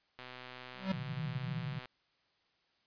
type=click train; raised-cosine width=0.3 ms; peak=-31 dBFS; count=211; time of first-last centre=0.19-1.857 s; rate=126 Hz
type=tone with exponential growth; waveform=square; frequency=191.3 Hz; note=G3; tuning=42 cents flat; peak=-28 dBFS; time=0.74-0.92 s; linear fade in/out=5 ms; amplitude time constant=39 ms
type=band-pass noise; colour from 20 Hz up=pink; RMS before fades=-39 dBFS; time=0.92-1.79 s; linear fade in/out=2 ms; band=120 to 170 Hz; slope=96 dB/octave
effects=white hiss -74 dBFS RMS until 2.86 s + resampled to 11025 Hz